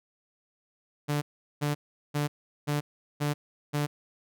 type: tone bursts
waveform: sawtooth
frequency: 146.83 Hz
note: D3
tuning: in tune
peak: -22 dBFS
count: 6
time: 1.08-3.87 s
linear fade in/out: 20 ms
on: 140 ms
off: 390 ms
effects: none